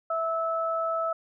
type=tone pair together; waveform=sine; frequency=656.3 / 1305 Hz; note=E5 / E6; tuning=-8 / -18 cents; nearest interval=octave; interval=1190 cents; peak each=-28 dBFS; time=0.1-1.13 s; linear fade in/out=5 ms; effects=none